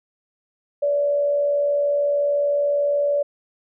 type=tone with frequency modulation; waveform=sine; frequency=576 Hz; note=D5; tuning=34 cents flat; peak=-17 dBFS; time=0.82-3.23 s; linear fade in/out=10 ms; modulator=73.6 Hz; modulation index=0.25; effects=none